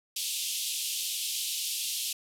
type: band-pass noise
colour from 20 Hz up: pink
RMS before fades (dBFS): -33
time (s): 0.16-2.13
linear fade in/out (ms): 5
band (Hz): 2800 to 14000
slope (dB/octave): 48
effects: none